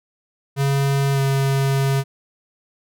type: tone with pitch glide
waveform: square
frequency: 138.59 to 136.6 Hz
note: C#3 to C#3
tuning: 0 to -25 cents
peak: -17 dBFS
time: 0.56-2.04 s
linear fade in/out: 50 ms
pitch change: -25 cents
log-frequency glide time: 1.13-1.19 s
effects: none